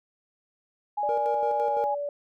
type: tone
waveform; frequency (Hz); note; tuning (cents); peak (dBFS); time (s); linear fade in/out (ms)
sine; 830.6; G#5; 0; -25; 0.97-1.95; 10
type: tone with pitch glide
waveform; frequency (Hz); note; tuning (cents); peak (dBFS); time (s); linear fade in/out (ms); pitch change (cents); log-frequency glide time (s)
sine; 587.3 to 577.2; D5 to D5; 0 to -30; -28; 1.03-2.09; 2; -30; 1.64-1.69
type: tone with tremolo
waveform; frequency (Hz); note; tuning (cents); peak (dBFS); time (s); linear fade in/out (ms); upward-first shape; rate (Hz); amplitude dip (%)
triangle; 470.5; A#4; +16; -26; 1.09-1.84; 0; square; 5.9; 55
effects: none